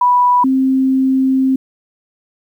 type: tone pair in turn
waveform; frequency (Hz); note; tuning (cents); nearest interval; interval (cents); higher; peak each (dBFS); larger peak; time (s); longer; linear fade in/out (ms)
sine; 984 / 263.9; B5 / C4; -7 / +15; octave + major seventh; 2278; first; -8 / -10; first; 0.01-0.44 / 0.44-1.56; second; 5
effects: 8-bit